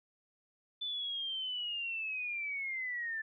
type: linear sweep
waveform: sine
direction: down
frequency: 3520 to 1748 Hz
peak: -35 dBFS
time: 0.81-3.22 s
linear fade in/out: 10 ms
effects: none